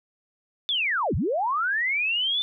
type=linear two-way sweep; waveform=sine; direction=down then up; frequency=3565 to 59.2 to 3565 Hz; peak=-22 dBFS; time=0.69-2.42 s; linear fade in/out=0 ms; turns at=1.15 s; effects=none